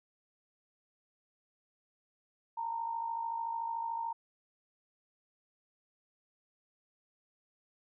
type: tone with amplitude modulation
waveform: sine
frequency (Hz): 920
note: A#5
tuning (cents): -23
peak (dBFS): -31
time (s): 2.57-4.13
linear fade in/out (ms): 10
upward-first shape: sine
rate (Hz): 53.6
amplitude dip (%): 60
effects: none

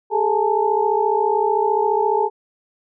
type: tone cluster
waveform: sine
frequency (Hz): 404.5 / 438.6 / 844 / 899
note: G#4 / A4 / G#5 / A5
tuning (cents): -46 / -6 / +28 / +37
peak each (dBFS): -21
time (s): 0.1-2.3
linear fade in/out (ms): 50
effects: none

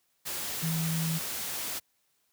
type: tone in noise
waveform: sine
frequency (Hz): 162.8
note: E3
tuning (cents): -21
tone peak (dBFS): -28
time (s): 0.62-1.19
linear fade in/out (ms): 20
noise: white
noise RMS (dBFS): -35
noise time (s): 0.25-1.8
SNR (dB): +4
effects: white hiss -73 dBFS RMS until 2.32 s + high-pass 60 Hz 12 dB/octave

